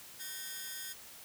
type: ring-modulated tone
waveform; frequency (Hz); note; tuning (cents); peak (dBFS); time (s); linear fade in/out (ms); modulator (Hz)
5% pulse; 1696; G#6; +36; -27; 0.19-0.94; 20; 160
effects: white hiss -52 dBFS RMS until 1.24 s